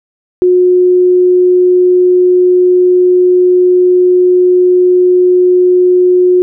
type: tone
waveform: sine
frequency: 362.1 Hz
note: F#4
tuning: 37 cents flat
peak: -4 dBFS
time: 0.42-6.42 s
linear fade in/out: 0 ms
effects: none